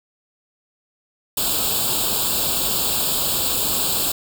white noise with comb filter, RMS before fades -21 dBFS, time 1.37-4.12 s, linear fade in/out 5 ms, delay 0.25 ms, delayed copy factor +0.9, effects none

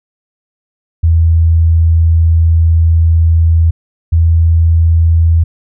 sine tone pair in turn, 82.2 / 82.51 Hz, E2 / E2, -4 / +2 cents, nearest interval unison, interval 6 cents, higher second, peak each -5 dBFS, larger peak neither, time 1.03-3.71 / 4.12-5.44 s, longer first, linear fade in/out 10 ms, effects none

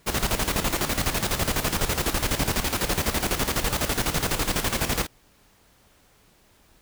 pink noise with tremolo, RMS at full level -23 dBFS, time 0.06-5.07 s, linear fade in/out 20 ms, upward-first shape square, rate 12 Hz, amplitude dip 65%, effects pink hiss -59 dBFS RMS until 6.81 s

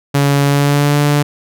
sawtooth tone with pitch glide, 141.4 to 145.8 Hz, C#3 to D3, +35 to -12 cents, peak -6 dBFS, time 0.14-1.23 s, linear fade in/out 10 ms, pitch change +53 cents, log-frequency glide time 0.45-0.99 s, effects none

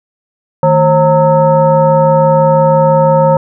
sine tone with frequency modulation, 537 Hz, C5, 45 cents sharp, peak -5 dBFS, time 0.63-3.37 s, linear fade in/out 2 ms, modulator 380 Hz, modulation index 1.1, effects none

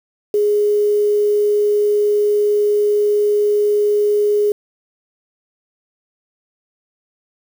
sine tone with quantisation, 415.3 Hz, G#4, in tune, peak -12 dBFS, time 0.34-4.52 s, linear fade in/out 2 ms, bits 6, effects none

